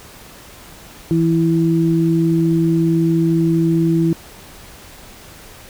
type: tone pair together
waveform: sine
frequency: 164.81 / 329.6 Hz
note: E3 / E4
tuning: 0 / 0 cents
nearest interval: octave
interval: 1200 cents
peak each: -15 / -15 dBFS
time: 1.11-4.13 s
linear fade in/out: 0 ms
effects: pink hiss -40 dBFS RMS until 5.69 s